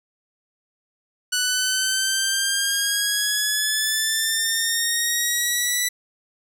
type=exponential sweep; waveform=10% pulse; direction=up; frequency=1480 to 1975.5 Hz; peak=-11 dBFS; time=1.32-5.89 s; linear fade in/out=10 ms; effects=none